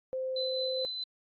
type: tone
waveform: sine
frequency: 520 Hz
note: C5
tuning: 11 cents flat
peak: -31 dBFS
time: 0.13-0.85 s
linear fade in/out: 0 ms
type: tone with tremolo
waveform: sine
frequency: 4028 Hz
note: B7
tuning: 33 cents sharp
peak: -32 dBFS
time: 0.36-1.04 s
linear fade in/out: 5 ms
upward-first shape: triangle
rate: 4.7 Hz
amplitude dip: 35%
effects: AAC 48 kbps